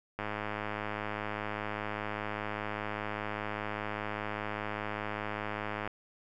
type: click train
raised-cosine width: 0.5 ms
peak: -20 dBFS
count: 598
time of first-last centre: 0.19-5.876 s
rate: 105 Hz
effects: none